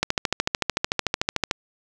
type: click train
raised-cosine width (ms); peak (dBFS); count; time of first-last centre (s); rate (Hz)
0.2; -3; 21; 0.03-1.511; 13.5
effects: none